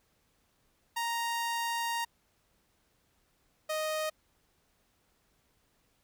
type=tone pair in turn; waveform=sawtooth; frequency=932.3 / 622.2 Hz; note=A#5 / D#5; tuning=0 / 0 cents; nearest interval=perfect fifth; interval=700 cents; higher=first; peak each=-27 dBFS; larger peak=neither; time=0.96-2.05 / 3.69-4.1 s; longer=first; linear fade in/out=10 ms; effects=pink hiss -72 dBFS RMS until 6.03 s